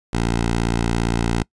10% pulse tone, 57.5 Hz, A#1, 23 cents flat, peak -10 dBFS, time 0.13-1.43 s, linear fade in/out 5 ms, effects noise-tail reverb RT60 0.1 s tail -25 dB re dry + resampled to 22050 Hz

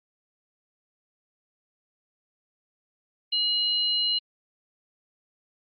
sine tone pair together, 2900 / 4101 Hz, F#7 / C8, -35 / -36 cents, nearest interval tritone, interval 599 cents, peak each -25 dBFS, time 3.32-4.19 s, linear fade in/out 10 ms, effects Opus 32 kbps

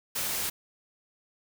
white noise, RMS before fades -31 dBFS, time 0.15-0.5 s, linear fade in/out 10 ms, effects none

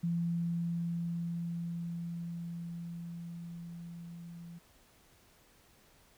sine tone with level ramp, 170 Hz, F3, 46 cents flat, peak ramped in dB -29 to -45 dBFS, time 0.03-4.59 s, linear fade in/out 10 ms, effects pink hiss -64 dBFS RMS until 6.17 s

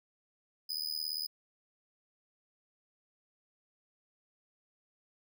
45% pulse tone with amplitude modulation, 5000 Hz, D#8, 8 cents sharp, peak -30 dBFS, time 0.69-1.27 s, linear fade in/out 10 ms, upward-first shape sine, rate 77.6 Hz, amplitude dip 90%, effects none

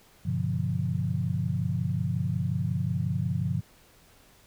sine chord, G dominant seventh, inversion none, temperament equal with one note detuned, 98 / 123.47 / 143.4 / 174.61 Hz, G2 / B2 / D3 / F3, 0 / 0 / -41 / 0 cents, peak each -31 dBFS, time 0.25-3.61 s, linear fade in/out 10 ms, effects pink hiss -58 dBFS RMS until 4.46 s

